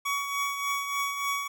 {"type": "tone with tremolo", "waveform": "25% pulse", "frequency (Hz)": 1126, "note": "C#6", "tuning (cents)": 27, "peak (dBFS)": -22, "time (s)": [0.05, 1.48], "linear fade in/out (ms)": 10, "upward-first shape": "triangle", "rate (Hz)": 3.4, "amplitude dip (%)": 55, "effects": []}